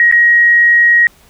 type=tone with dropouts; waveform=sine; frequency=1891 Hz; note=A#6; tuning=24 cents sharp; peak=-5 dBFS; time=0-1.07 s; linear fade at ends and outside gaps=1 ms; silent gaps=0.114-0.124 s; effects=pink hiss -47 dBFS RMS until 1.29 s